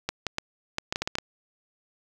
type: clicks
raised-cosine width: 0.2 ms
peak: -10 dBFS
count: 10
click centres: 0.09 / 0.267 / 0.384 / 0.784 / 0.925 / 0.959 / 1.02 / 1.075 / 1.154 / 1.185 s
effects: 8-bit